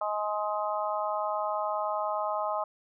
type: harmonic tone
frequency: 209.7 Hz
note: G#3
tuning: 17 cents sharp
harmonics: 3 / 4 / 5 / 6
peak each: -32 / -33 / -34 / -35 dBFS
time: 0.01-2.64 s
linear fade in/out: 5 ms
effects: none